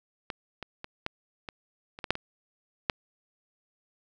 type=clicks; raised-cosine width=0.3 ms; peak=-17 / -21 / -22 / -14 / -21 / -26 / -17 / -6 / -20 / -8 dBFS; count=10; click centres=0.302 / 0.627 / 0.844 / 1.064 / 1.488 / 1.989 / 2.042 / 2.106 / 2.154 / 2.898 s; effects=none